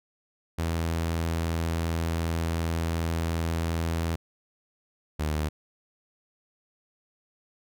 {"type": "tone pair in turn", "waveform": "sawtooth", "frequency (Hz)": [82.7, 76.46], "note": ["E2", "D#2"], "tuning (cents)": [6, -30], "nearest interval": "minor second", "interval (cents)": 136, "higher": "first", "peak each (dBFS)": [-22, -22], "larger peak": "neither", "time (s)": [[0.58, 4.16], [5.19, 5.49]], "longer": "first", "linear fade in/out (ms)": 10, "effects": []}